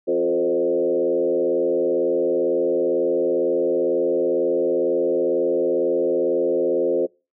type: tone with frequency modulation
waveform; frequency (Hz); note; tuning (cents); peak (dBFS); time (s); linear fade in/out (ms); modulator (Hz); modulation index
sine; 438.9; A4; -4; -17; 0.07-7.07; 20; 82.1; 1.5
effects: noise-tail reverb RT60 0.3 s tail -25 dB re dry